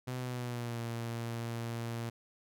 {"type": "tone with pitch glide", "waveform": "sawtooth", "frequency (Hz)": [126.4, 116.58], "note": ["B2", "A#2"], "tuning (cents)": [41, 1], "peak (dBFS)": -32, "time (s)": [0.07, 2.1], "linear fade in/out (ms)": 10, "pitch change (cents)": -140, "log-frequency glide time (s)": [0.19, 0.81], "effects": []}